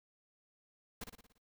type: noise with echo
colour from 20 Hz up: pink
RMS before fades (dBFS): -43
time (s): 1.01-1.04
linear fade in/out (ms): 5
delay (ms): 57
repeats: 6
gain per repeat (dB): -5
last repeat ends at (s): 1.382
effects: noise-tail reverb RT60 0.1 s tail -25 dB re dry